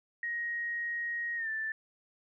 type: tone with pitch glide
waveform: sine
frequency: 1881 to 1765.2 Hz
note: A#6 to A6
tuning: +15 to +5 cents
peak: -32 dBFS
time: 0.23-1.72 s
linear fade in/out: 2 ms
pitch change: -110 cents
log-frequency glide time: 1.36-1.49 s
effects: none